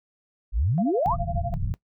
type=exponential sweep; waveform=sine; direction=up; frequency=43.65 to 1277 Hz; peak=-20 dBFS; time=0.52-1.16 s; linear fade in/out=50 ms
type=tone with tremolo; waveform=sine; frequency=691 Hz; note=F5; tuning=19 cents flat; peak=-26 dBFS; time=0.78-1.54 s; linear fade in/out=0 ms; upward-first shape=sine; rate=12 Hz; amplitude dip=100%
type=low-pass noise; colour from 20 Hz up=pink; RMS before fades=-28 dBFS; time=1.06-1.74 s; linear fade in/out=0 ms; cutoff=180 Hz; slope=48 dB/octave
effects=noise-tail reverb RT60 0.1 s tail -19 dB re dry